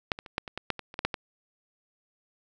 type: clicks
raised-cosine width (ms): 0.3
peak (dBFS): -9 / -22 / -28 / -11 / -22 / -17 / -10 / -21 / -28 / -15 / -9 / -15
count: 12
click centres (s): 0.118 / 0.189 / 0.262 / 0.381 / 0.478 / 0.576 / 0.703 / 0.793 / 0.941 / 0.991 / 1.05 / 1.142
effects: none